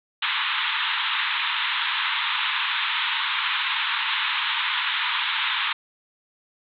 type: band-pass noise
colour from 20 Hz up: white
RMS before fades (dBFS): -25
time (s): 0.22-5.73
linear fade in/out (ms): 5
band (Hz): 880 to 3800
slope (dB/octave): 96
effects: none